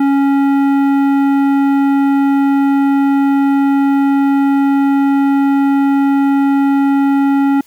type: tone with tanh clipping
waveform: sine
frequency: 277.2 Hz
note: C#4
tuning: in tune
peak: -11 dBFS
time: 0-7.61 s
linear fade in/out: 5 ms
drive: 13 dB
effects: white hiss -49 dBFS RMS until 7.66 s